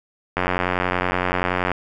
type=click train; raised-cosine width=0.5 ms; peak=-5 dBFS; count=123; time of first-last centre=0.37-1.717 s; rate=90.6 Hz; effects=none